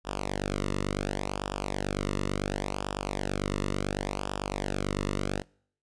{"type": "tone with flanger", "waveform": "sawtooth", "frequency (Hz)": 49, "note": "G1", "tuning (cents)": 0, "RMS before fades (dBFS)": -32, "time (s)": [0.04, 5.44], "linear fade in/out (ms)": 50, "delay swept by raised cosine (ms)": [0.47, 1.28], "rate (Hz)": 0.7, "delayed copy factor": -0.85, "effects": ["noise-tail reverb RT60 0.6 s tail -26 dB re dry", "resampled to 22050 Hz"]}